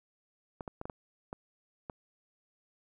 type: clicks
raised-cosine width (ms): 1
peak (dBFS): -25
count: 7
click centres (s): 0.608 / 0.678 / 0.814 / 0.855 / 0.898 / 1.329 / 1.898
effects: 11-bit